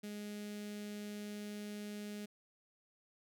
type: tone with notch filter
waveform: sawtooth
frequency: 207.7 Hz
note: G#3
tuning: in tune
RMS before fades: -45 dBFS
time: 0.03-2.26 s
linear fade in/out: 10 ms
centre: 1000 Hz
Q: 0.73
effects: none